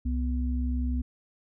sine tone pair together, 65.79 / 246.9 Hz, C2 / B3, +10 / 0 cents, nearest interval octave + major seventh, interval 2290 cents, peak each -26 / -32 dBFS, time 0.05-1.02 s, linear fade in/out 10 ms, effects none

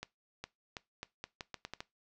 accelerating click train, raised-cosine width 0.2 ms, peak -23 dBFS, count 10, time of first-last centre 0.03-1.805 s, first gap 410 ms, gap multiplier 0.8, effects noise-tail reverb RT60 0.2 s tail -20 dB re dry + low-pass 7000 Hz 12 dB/octave

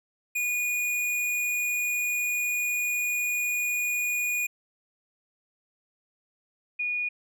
square / sine tone pair in turn, 2452 / 2452 Hz, D#7 / D#7, -26 / -26 cents, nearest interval unison, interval 0 cents, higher neither, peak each -26 dBFS, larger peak neither, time 0.35-4.47 / 6.79-7.09 s, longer first, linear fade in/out 10 ms, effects none

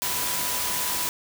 sine tone in noise, 987.8 Hz, B5, in tune, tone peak -36 dBFS, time 0.02-1.09 s, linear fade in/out 0 ms, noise white, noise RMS -27 dBFS, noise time 0.02-1.09 s, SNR -12 dB, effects none

